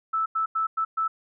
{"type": "tone bursts at uneven times", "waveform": "sine", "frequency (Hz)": 1314, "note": "E6", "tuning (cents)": -6, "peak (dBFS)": -22, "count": 5, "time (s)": [[0.13, 0.26], [0.35, 0.46], [0.55, 0.67], [0.77, 0.85], [0.97, 1.08]], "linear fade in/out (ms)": 10, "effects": []}